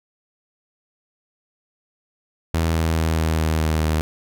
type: tone with pitch steps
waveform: sawtooth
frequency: 81.8 / 81.19 / 80.58 / 79.98 / 79.38 / 78.79 / 78.2 Hz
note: E2 / E2 / E2 / D#2 / D#2 / D#2 / D#2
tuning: -13 / -26 / -39 / +48 / +35 / +22 / +9 cents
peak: -14 dBFS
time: 2.54-4.01 s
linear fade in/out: 0 ms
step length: 210 ms
effects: none